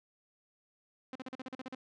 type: tone bursts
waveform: sawtooth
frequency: 258.9 Hz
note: C4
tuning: 18 cents flat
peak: -36 dBFS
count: 10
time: 1.13-1.749 s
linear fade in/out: 2 ms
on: 25 ms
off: 41 ms
effects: low-pass 4000 Hz 12 dB/octave